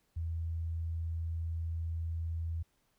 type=tone; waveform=sine; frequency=82.41 Hz; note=E2; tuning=in tune; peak=-33 dBFS; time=0.16-2.63 s; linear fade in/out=10 ms; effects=pink hiss -75 dBFS RMS until 2.98 s